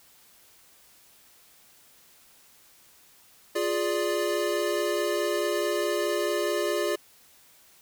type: chord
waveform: square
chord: D diminished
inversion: first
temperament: equal with one note detuned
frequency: 350.6 / 415.3 / 587.3 Hz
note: F4 / Ab4 / D5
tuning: +7 / 0 / 0 cents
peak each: -30 dBFS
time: 3.55-6.96 s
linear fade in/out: 10 ms
effects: white hiss -57 dBFS RMS until 7.81 s